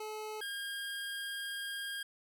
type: tone pair in turn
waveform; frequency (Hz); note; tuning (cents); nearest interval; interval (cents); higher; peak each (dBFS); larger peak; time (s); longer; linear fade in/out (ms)
25% pulse; 430 / 1616.4; A4 / G#6; -40 / -47; octave + major seventh; 2293; second; -36 / -34; second; 0-0.41 / 0.41-2.03; second; 5
effects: none